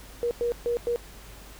sine tone bursts at uneven times, 476.1 Hz, A#4, 37 cents sharp, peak -23 dBFS, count 4, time 0.23-0.31 / 0.41-0.52 / 0.66-0.77 / 0.87-0.96 s, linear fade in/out 0 ms, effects added 50 Hz sine -46 dBFS peak until 1.59 s + pink hiss -48 dBFS RMS until 1.59 s

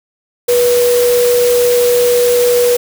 sine tone in noise, 486.1 Hz, B4, 28 cents flat, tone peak -8 dBFS, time 0.48-2.77 s, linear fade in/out 10 ms, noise white, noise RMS -20 dBFS, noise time 0.48-2.77 s, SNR +9 dB, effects none

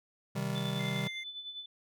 square chord, C minor, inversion none, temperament just, 130.81 / 156.98 / 196.22 Hz, C3 / Eb3 / G3, 0 / +16 / +2 cents, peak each -37 / -38 / -37 dBFS, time 0.35-1.08 s, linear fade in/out 10 ms
sine tone with tremolo, 3500 Hz, A7, 10 cents flat, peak -38 dBFS, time 0.55-1.66 s, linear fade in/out 5 ms, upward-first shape sine, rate 9.9 Hz, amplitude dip 60%
triangle tone, 2090 Hz, C7, 2 cents flat, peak -38 dBFS, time 0.79-1.24 s, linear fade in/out 10 ms
effects none

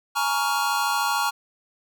square chord, Bb minor seventh, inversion third, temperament just, 839.1 / 932.3 / 1118.8 / 1398.5 Hz, Ab5 / Bb5 / Db6 / F6, +18 / 0 / +16 / +2 cents, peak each -28 dBFS, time 0.15-1.31 s, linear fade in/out 20 ms, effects none

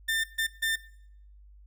30% pulse tone bursts at uneven times, 1795 Hz, A6, 34 cents sharp, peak -23 dBFS, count 3, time 0.08-0.24 / 0.38-0.47 / 0.62-0.76 s, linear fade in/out 10 ms, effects noise-tail reverb RT60 0.7 s tail -20 dB re dry + added 50 Hz sine -50 dBFS peak until 1.66 s

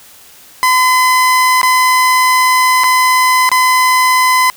30% pulse tone with dropouts, 1017 Hz, C6, 50 cents flat, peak -5 dBFS, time 0.63-4.5 s, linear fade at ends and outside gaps 0 ms, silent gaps 1.615-1.631 / 2.836-2.841 / 3.491-3.516 s, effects white hiss -40 dBFS RMS until 4.56 s

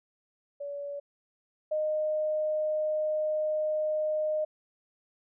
sine tone pair in turn, 571 / 615.4 Hz, D5 / D#5, -49 / -19 cents, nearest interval minor second, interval 130 cents, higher second, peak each -34 / -26 dBFS, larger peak second, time 0.6-1 / 1.71-4.45 s, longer second, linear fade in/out 10 ms, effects none

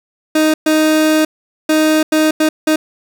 30% pulse tone bursts at uneven times, 311.1 Hz, D#4, in tune, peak -7 dBFS, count 6, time 0.35-0.54 / 0.66-1.25 / 1.69-2.03 / 2.12-2.31 / 2.4-2.49 / 2.67-2.76 s, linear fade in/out 5 ms, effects none

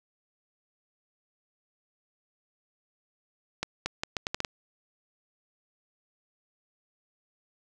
accelerating click train, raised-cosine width 0.2 ms, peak -12 dBFS, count 8, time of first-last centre 3.63-4.448 s, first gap 230 ms, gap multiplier 0.76, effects none

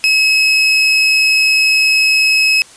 30% pulse tone, 2569 Hz, E7, 45 cents flat, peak -6 dBFS, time 0.04-2.62 s, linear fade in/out 0 ms, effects white hiss -40 dBFS RMS until 2.76 s + resampled to 22050 Hz

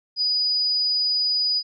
sine tone, 4940 Hz, D#8, 13 cents flat, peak -19 dBFS, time 0.16-1.63 s, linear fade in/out 50 ms, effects none

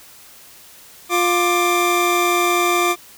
25% pulse tone pair together, 351.9 / 1183.6 Hz, F4 / D6, +13 / +13 cents, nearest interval octave + major sixth, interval 2100 cents, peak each -14 dBFS, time 1.09-2.96 s, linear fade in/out 50 ms, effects white hiss -44 dBFS RMS until 3.17 s

